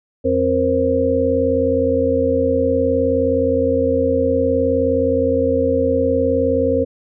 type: harmonic tone with a mistuned harmonic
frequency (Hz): 88.4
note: F2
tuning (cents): +22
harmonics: 1 / 3 / 5 / 6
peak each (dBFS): -24 / -20 / -18 / -18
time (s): 0.24-6.85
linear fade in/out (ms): 20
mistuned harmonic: 5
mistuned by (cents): +110
effects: none